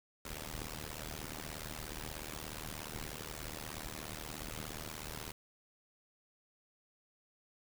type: noise with amplitude modulation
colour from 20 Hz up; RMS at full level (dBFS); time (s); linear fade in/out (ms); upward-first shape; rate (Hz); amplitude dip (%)
pink; -40; 0.25-5.32; 5; sine; 76.8; 100
effects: none